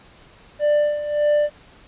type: tone with tremolo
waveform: triangle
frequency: 592 Hz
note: D5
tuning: 14 cents sharp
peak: -12 dBFS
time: 0.59-1.5 s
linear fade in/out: 50 ms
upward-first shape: sine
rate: 1.7 Hz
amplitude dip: 70%
effects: pink hiss -49 dBFS RMS until 1.87 s + resampled to 8000 Hz